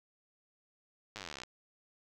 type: slowing click train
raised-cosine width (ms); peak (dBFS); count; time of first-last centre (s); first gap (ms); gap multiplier
0.2; -25; 23; 1.16-1.435; 9; 1.03
effects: none